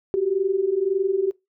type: tone pair together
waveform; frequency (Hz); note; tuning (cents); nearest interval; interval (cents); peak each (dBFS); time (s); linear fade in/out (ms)
sine; 370.8 / 392.6; F#4 / G4; +4 / +3; minor second; 99; -23 / -21; 0.14-1.31; 0
effects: noise-tail reverb RT60 0.2 s tail -22 dB re dry